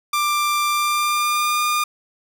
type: tone with pitch glide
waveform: sawtooth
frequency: 1184 to 1209.6 Hz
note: D6 to D#6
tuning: +14 to -49 cents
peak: -14 dBFS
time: 0.13-1.84 s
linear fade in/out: 5 ms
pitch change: +37 cents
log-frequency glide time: 0.69-1.62 s
effects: none